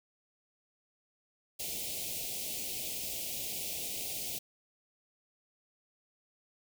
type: band-stop noise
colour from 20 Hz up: white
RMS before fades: -38 dBFS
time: 1.59-4.39 s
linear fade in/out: 10 ms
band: 750 to 2300 Hz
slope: 48 dB/octave
effects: none